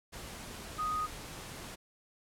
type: tone in noise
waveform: sine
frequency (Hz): 1244.5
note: D#6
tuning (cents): 0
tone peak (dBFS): -31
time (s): 0.78-1.07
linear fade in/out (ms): 20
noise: pink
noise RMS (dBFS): -45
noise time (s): 0.12-1.76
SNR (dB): +11
effects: low-pass 12000 Hz 12 dB/octave